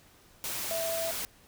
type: tone in noise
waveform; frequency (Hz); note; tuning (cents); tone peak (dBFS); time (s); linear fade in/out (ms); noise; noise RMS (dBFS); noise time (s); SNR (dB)
sine; 659.3; E5; 0; -31; 0.71-1.11; 0; white; -35; 0.44-1.25; +1
effects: pink hiss -59 dBFS RMS until 1.47 s